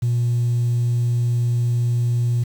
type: tone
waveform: sine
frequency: 119.9 Hz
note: A#2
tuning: 49 cents sharp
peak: -15 dBFS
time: 0.02-2.44 s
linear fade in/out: 10 ms
effects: tanh soft clip ceiling -13 dBFS + 7-bit